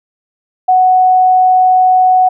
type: tone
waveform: sine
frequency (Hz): 741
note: F#5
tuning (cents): +2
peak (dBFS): -5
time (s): 0.68-2.29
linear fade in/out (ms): 10
effects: none